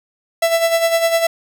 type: tone with tremolo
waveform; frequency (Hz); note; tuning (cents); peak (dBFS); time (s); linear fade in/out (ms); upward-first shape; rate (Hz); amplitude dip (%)
45% pulse; 665; E5; +15; -11; 0.42-1.27; 5; sine; 9.9; 60
effects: none